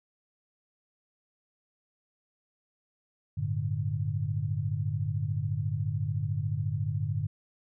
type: chord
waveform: sine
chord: G suspended second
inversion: none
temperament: equal with one note detuned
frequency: 98 / 111.92 / 146.83 Hz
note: G2 / A2 / D3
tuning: 0 / +30 / 0 cents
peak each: -32 dBFS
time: 3.37-7.27 s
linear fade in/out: 10 ms
effects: none